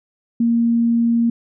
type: tone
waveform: sine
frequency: 233.1 Hz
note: A#3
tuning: in tune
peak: -13 dBFS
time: 0.4-1.3 s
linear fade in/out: 5 ms
effects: none